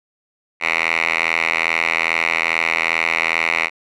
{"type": "tone with band-pass filter", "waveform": "5% pulse", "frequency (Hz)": 82.41, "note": "E2", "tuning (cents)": 0, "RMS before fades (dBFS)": -19, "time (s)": [0.6, 3.7], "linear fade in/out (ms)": 50, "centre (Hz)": 2100, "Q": 4.4, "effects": []}